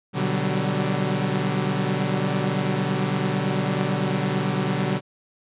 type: chord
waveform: sawtooth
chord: G major seventh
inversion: first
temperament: equal with one note detuned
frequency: 123.47 / 146.83 / 187.04 / 196 Hz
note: B2 / D3 / F#3 / G3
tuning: 0 / 0 / +19 / 0 cents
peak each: -25 / -22 / -22 / -25 dBFS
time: 0.13-5.01 s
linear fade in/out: 50 ms
effects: resampled to 8000 Hz